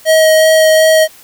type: tone with vibrato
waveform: square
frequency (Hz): 633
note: D#5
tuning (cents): +30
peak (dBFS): -6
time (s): 0.05-1.08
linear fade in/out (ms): 50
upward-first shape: sine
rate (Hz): 2.7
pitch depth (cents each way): 9
effects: white hiss -40 dBFS RMS until 1.23 s